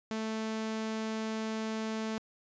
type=tone; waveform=sawtooth; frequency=220 Hz; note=A3; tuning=in tune; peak=-29 dBFS; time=0.11-2.18 s; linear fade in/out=0 ms; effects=resampled to 16000 Hz